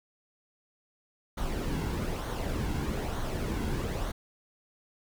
brown noise with flanger, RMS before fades -32 dBFS, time 1.37-4.12 s, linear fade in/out 10 ms, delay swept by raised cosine 0.39 to 1.69 ms, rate 1.1 Hz, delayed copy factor -0.5, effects none

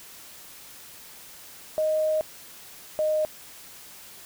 sine tone pair in turn, 622.3 / 617.6 Hz, D#5 / D#5, 0 / -13 cents, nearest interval unison, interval 13 cents, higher first, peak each -21 dBFS, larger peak neither, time 1.78-2.21 / 2.99-3.25 s, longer first, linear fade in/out 0 ms, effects white hiss -46 dBFS RMS until 4.25 s

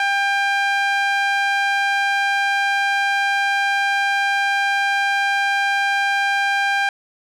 sawtooth tone with band-pass filter, 797 Hz, G5, 28 cents sharp, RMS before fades -19 dBFS, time 0-6.89 s, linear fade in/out 2 ms, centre 1700 Hz, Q 1.3, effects none

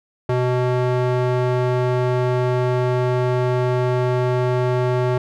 square tone with band-pass filter, 125.2 Hz, B2, 24 cents sharp, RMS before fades -19 dBFS, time 0.29-5.18 s, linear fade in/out 5 ms, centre 510 Hz, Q 0.68, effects none

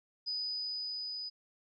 sine tone with level ramp, 4978 Hz, D#8, in tune, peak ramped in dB -33 to -38 dBFS, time 0.26-1.3 s, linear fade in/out 20 ms, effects none

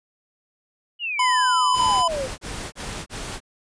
sine exponential sweep, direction down, 2960 to 493.9 Hz, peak -24 dBFS, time 0.99-2.29 s, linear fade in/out 50 ms
square tone, 1006 Hz, B5, 32 cents sharp, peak -18 dBFS, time 1.19-2.08 s, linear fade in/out 5 ms
pink noise bursts, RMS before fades -32 dBFS, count 5, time 1.73-3.404 s, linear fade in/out 50 ms, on 310 ms, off 31 ms
effects resampled to 22050 Hz

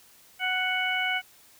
harmonic tone, 741 Hz, F#5, 2 cents sharp, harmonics 1 / 2 / 3 / 4, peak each -32 / -30 / -28 / -32 dBFS, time 0.39-1.22 s, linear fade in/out 50 ms, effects white hiss -56 dBFS RMS until 1.59 s

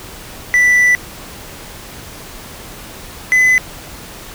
triangle tone pair in turn, 1975.5 / 2014 Hz, B6 / B6, 0 / +33 cents, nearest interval unison, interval 33 cents, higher second, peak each -6 dBFS, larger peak neither, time 0.54-0.95 / 3.32-3.58 s, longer first, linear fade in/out 0 ms, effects pink hiss -33 dBFS RMS until 4.34 s

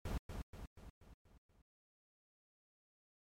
brown noise with echo, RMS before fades -40 dBFS, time 0.05-0.18 s, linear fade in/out 5 ms, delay 240 ms, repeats 6, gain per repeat -5 dB, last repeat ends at 1.62 s, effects MP3 64 kbps

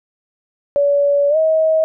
sine tone with pitch glide, 570 to 636.1 Hz, C#5 to D#5, +48 to +38 cents, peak -11 dBFS, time 0.76-1.84 s, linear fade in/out 0 ms, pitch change +190 cents, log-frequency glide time 1.29-1.37 s, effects none

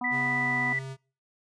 harmonic tone, 246.9 Hz, B3, in tune, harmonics 1 / 3 / 4 / 5, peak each -34 / -35 / -36 / -43 dBFS, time 0.01-0.73 s, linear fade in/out 5 ms
sine tone, 1975.5 Hz, B6, in tune, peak -26 dBFS, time 0.04-0.79 s, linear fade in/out 5 ms
square tone with pitch glide, 135.1 to 133.7 Hz, C#3 to C3, -44 to +38 cents, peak -36 dBFS, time 0.1-0.97 s, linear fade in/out 50 ms, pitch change -18 cents, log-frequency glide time 0.41-0.55 s
effects noise-tail reverb RT60 0.4 s tail -25 dB re dry + resampled to 22050 Hz

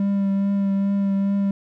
triangle tone with vibrato, 197.8 Hz, G3, 16 cents sharp, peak -16 dBFS, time 0-1.51 s, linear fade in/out 2 ms, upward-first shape triangle, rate 2.4 Hz, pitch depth 19 cents each way, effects none

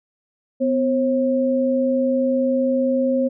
sine tone pair together, 252.1 / 537 Hz, B3 / C5, +36 / +45 cents, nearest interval octave + minor second, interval 1309 cents, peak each -19 dBFS, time 0.6-3.29 s, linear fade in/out 20 ms, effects none

